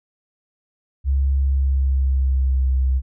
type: tone with pitch glide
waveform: sine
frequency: 68.2 to 65.23 Hz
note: C#2 to C2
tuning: -28 to -5 cents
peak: -15 dBFS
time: 1.04-3.02 s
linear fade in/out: 50 ms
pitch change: -77 cents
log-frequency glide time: 1.38-2.7 s
effects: none